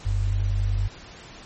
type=tone pair together; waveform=sine; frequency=45.49 / 96.4 Hz; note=F#1 / G2; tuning=-29 / -28 cents; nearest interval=octave + minor second; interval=1301 cents; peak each=-23 dBFS; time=0.05-0.88 s; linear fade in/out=10 ms; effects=pink hiss -44 dBFS RMS until 1.45 s + MP3 32 kbps